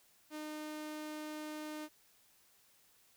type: tone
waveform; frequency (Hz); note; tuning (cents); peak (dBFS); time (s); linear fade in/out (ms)
sawtooth; 305.3; D#4; -33; -38; 0.3-1.89; 50
effects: white hiss -68 dBFS RMS until 3.16 s